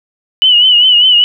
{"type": "tone with vibrato", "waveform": "sine", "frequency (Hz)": 2960, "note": "F#7", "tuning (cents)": 0, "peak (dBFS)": -4, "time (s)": [0.42, 1.24], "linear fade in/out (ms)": 0, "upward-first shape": "triangle", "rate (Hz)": 5, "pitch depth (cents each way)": 79, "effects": []}